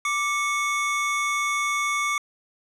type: tone pair together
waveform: square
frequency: 1174.7 / 2205 Hz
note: D6 / C#7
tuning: 0 / -10 cents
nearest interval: major seventh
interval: 1090 cents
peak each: -26 dBFS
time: 0.05-2.18 s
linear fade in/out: 2 ms
effects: low-pass 10000 Hz 12 dB/octave